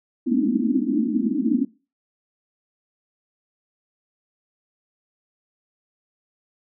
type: band-pass noise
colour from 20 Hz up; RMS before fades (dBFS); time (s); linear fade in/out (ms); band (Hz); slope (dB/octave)
pink; -21; 0.26-1.65; 10; 210 to 320; 96
effects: noise-tail reverb RT60 0.3 s tail -19 dB re dry